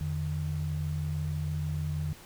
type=tone pair together; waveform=sine; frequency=84.74 / 151.1 Hz; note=E2 / D3; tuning=+48 / +50 cents; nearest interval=minor seventh; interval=1002 cents; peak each=-33 / -31 dBFS; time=0.01-2.13 s; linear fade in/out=0 ms; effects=pink hiss -51 dBFS RMS until 2.25 s